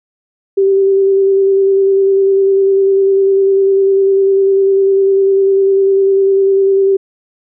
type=tone with vibrato; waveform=sine; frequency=389.8 Hz; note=G4; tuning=10 cents flat; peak=-7 dBFS; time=0.57-6.97 s; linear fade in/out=10 ms; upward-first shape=square; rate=10 Hz; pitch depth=13 cents each way; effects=none